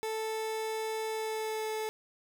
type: tone with pitch glide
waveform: 30% pulse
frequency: 440 to 435.4 Hz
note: A4 to A4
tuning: 0 to -18 cents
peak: -30 dBFS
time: 0.03-1.89 s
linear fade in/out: 0 ms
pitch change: -18 cents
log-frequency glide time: 1.07-1.69 s
effects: none